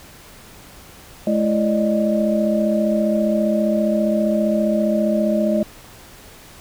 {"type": "tone cluster", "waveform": "sine", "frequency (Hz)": [213.1, 333.8, 578, 613], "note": ["G#3", "E4", "D5", "D#5"], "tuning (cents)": [45, 22, -28, -26], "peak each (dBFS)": [-18, -25, -26, -20], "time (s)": [1.27, 5.63], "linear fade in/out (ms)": 2, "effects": ["pink hiss -43 dBFS RMS until 6.6 s"]}